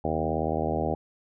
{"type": "harmonic tone with a mistuned harmonic", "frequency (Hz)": 79.1, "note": "D#2", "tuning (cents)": 29, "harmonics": [1, 2, 3, 4, 5, 6, 7, 8, 9, 10], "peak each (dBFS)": [-34, -34, -34, -34, -34, -34, -34, -34, -34, -34], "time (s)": [0.04, 0.95], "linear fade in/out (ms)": 5, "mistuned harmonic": 2, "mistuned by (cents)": -23, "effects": []}